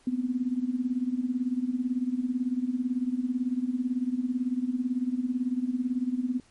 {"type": "tone with tremolo", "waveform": "sine", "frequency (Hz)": 251, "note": "B3", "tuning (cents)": 28, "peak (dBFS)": -22, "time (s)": [0.07, 6.4], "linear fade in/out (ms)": 2, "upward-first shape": "sine", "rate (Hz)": 18, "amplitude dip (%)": 80, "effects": ["pink hiss -61 dBFS RMS until 6.5 s", "MP3 48 kbps"]}